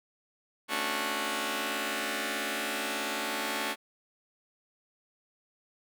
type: chord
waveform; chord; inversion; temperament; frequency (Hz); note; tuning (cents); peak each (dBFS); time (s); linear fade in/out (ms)
5% pulse; D major seventh; second; just; 220.2 / 275.3 / 293.7 / 367.1; A3 / C#4 / D4 / F#4; +2 / -12 / 0 / -14; -25; 0.68-3.76; 50
effects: none